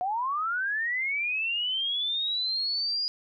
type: linear sweep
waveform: sine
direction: up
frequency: 705 to 4912 Hz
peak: -26 dBFS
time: 0.01-3.08 s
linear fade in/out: 0 ms
effects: none